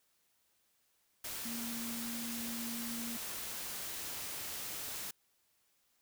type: tone in noise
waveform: sine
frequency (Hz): 233.1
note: A#3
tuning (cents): 0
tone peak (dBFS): -41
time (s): 1.45-3.17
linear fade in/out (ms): 5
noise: white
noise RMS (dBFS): -42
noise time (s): 1.24-5.11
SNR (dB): -2
effects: white hiss -75 dBFS RMS until 6.01 s